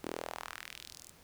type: tone with high-pass filter sweep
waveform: sawtooth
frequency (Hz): 40.87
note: E1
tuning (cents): -14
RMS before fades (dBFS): -45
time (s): 0.03-1.12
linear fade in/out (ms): 20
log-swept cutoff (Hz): 290 to 8500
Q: 1.9
effects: pink hiss -60 dBFS RMS until 1.23 s